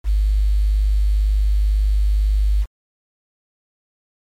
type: tone with quantisation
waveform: sine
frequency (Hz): 51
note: G#1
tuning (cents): -31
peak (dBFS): -13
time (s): 0.04-2.66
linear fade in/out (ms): 50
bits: 7
effects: MP3 64 kbps